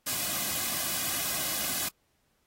white noise with comb filter, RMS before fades -31 dBFS, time 0.06-1.89 s, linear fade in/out 10 ms, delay 2.2 ms, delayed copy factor -0.65, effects pink hiss -73 dBFS RMS until 2.46 s + AAC 48 kbps

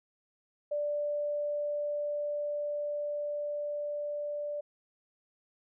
sine tone with level ramp, 587.3 Hz, D5, in tune, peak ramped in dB -29 to -33 dBFS, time 0.71-4.61 s, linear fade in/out 10 ms, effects none

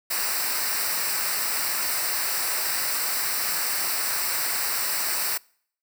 white noise with comb filter, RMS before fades -26 dBFS, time 0.1-5.38 s, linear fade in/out 10 ms, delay 0.3 ms, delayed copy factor -0.75, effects noise-tail reverb RT60 0.6 s tail -26 dB re dry

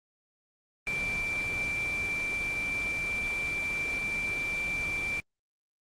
sine tone in noise, 2349 Hz, D7, in tune, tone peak -29 dBFS, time 0.87-5.2 s, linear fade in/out 0 ms, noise pink, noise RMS -39 dBFS, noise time 0.87-5.2 s, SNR +7 dB, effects low-pass 8000 Hz 12 dB/octave + Opus 24 kbps

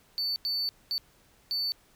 sine tone bursts at uneven times, 4500 Hz, C#8, 25 cents sharp, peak -25 dBFS, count 4, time 0.18-0.36 / 0.45-0.69 / 0.91-0.98 / 1.51-1.72 s, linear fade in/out 0 ms, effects tanh soft clip ceiling -26 dBFS + pink hiss -62 dBFS RMS until 1.95 s

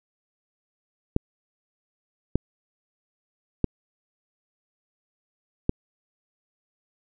clicks, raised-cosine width 3 ms, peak -7 dBFS, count 4, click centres 1.164 / 2.356 / 3.643 / 5.694 s, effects none

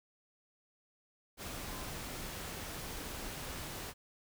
sine tone in noise, 1029 Hz, C6, 29 cents flat, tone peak -51 dBFS, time 1.68-1.89 s, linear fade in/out 50 ms, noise pink, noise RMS -43 dBFS, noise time 1.37-3.94 s, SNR -11 dB, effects none

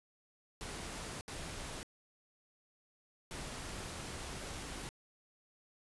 pink noise bursts at uneven times, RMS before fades -44 dBFS, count 3, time 0.61-1.21 / 1.28-1.83 / 3.31-4.89 s, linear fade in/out 0 ms, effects resampled to 24000 Hz

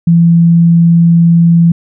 sine tone, 168.6 Hz, E3, 39 cents sharp, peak -3 dBFS, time 0.07-1.72 s, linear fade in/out 5 ms, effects none

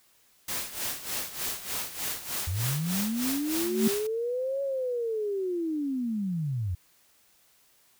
white noise with tremolo, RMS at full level -31 dBFS, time 0.48-4.07 s, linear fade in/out 5 ms, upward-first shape sine, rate 3.3 Hz, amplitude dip 75%
sine linear two-way sweep, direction up then down, 82.41 to 558 to 82.41 Hz, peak -27 dBFS, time 2.47-6.75 s, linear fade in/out 5 ms, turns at 4.62 s
sine tone with exponential growth, 220 Hz, A3, in tune, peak -18 dBFS, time 3.48-3.88 s, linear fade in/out 5 ms, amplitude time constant 85 ms
effects white hiss -63 dBFS RMS until 7.99 s

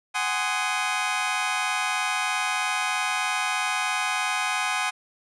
20% pulse chord, Ab dominant seventh, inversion third, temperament just, 747.5 / 830.6 / 1038.3 / 1245.9 Hz, Gb5 / Ab5 / C6 / Eb6, +17 / 0 / -14 / +2 cents, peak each -25 dBFS, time 0.14-4.91 s, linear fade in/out 20 ms, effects resampled to 22050 Hz

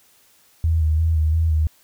sine tone with vibrato, 79.6 Hz, D#2, 40 cents sharp, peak -15 dBFS, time 0.64-1.67 s, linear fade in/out 0 ms, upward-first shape square, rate 2.9 Hz, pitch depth 36 cents each way, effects white hiss -56 dBFS RMS until 1.83 s

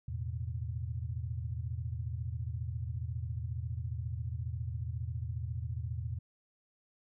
sine chord, E suspended fourth, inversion none, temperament equal with one note detuned, 82.41 / 110 / 124.55 Hz, E2 / A2 / B2, 0 / 0 / +15 cents, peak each -38 / -39 / -40 dBFS, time 0.08-6.19 s, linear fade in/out 5 ms, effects none

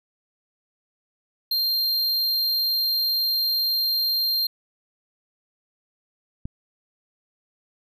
square tone, 4186 Hz, C8, in tune, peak -21 dBFS, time 1.51-4.47 s, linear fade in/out 5 ms
click, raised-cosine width 5 ms, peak -19 dBFS, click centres 6.455 s
effects none

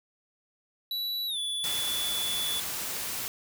square tone with pitch glide, 3937 to 3447 Hz, B7 to A7, -6 to -36 cents, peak -30 dBFS, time 0.91-2.6 s, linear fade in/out 2 ms, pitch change -230 cents, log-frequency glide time 1.27-1.38 s
white noise, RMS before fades -34 dBFS, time 1.64-3.28 s, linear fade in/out 0 ms
effects none

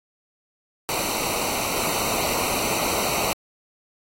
pink noise with comb filter, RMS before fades -25 dBFS, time 0.89-3.33 s, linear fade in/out 0 ms, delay 0.59 ms, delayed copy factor -0.8, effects AAC 48 kbps

